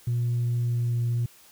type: tone with pitch glide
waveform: sine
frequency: 120 to 119.03 Hz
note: B2 to A#2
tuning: -49 to +37 cents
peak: -21 dBFS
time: 0.07-1.26 s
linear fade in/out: 5 ms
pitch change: -14 cents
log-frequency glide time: 0.6-0.98 s
effects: tanh soft clip ceiling -20 dBFS + white hiss -54 dBFS RMS until 1.51 s